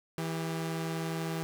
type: tone pair together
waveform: sawtooth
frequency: 163.6 / 399.1 Hz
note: E3 / G4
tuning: -13 / +31 cents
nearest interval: octave + minor third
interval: 1544 cents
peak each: -29 / -36 dBFS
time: 0.18-1.43 s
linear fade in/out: 0 ms
effects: none